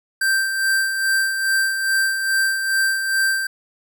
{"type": "tone with tremolo", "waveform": "square", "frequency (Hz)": 1568, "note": "G6", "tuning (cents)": 0, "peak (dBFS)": -16, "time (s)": [0.21, 3.47], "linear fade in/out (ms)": 5, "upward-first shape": "sine", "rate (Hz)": 2.4, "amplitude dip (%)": 50, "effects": []}